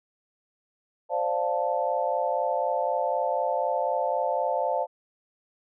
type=chord; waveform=sine; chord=D minor seventh; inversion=third; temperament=equal; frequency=523.3 / 587.3 / 698.5 / 880 Hz; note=C5 / D5 / F5 / A5; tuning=0 / 0 / 0 / 0 cents; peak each=-29 dBFS; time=1.09-4.87 s; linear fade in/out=50 ms; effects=none